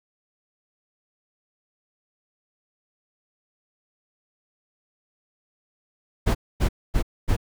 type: noise bursts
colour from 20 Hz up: brown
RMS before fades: -19 dBFS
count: 4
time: 6.26-7.366 s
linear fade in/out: 20 ms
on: 89 ms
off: 250 ms
effects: none